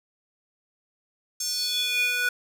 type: tone with high-pass filter sweep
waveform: square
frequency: 490.9 Hz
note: B4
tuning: 10 cents flat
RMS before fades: -26 dBFS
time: 1.4-2.29 s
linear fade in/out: 5 ms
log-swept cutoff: 6200 to 1600 Hz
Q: 5.1
effects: none